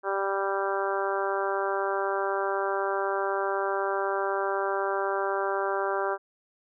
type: harmonic tone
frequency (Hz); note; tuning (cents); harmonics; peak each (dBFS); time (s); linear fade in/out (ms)
196; G3; 0; 2 / 3 / 4 / 5 / 6 / 7 / 8; -30 / -32 / -33 / -34 / -35 / -35 / -36; 0.03-6.18; 50
effects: none